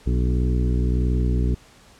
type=harmonic tone with a mistuned harmonic; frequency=61.5 Hz; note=B1; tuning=7 cents flat; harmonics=1 / 2 / 3 / 4 / 5 / 6 / 7; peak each=-19 / -25 / -29 / -31 / -33 / -35 / -36 dBFS; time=0.06-1.55 s; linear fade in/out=10 ms; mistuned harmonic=5; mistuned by=-33 cents; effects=pink hiss -51 dBFS RMS until 1.99 s + low-pass 9000 Hz 12 dB/octave